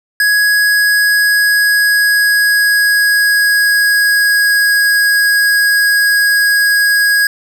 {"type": "tone with pitch glide", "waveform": "square", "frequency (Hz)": [1667, 1651.7], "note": ["G#6", "G#6"], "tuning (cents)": [6, -10], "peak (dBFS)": -9, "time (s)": [0.2, 7.27], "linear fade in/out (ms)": 2, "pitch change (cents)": -16, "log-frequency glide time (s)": [0.38, 4.87], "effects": []}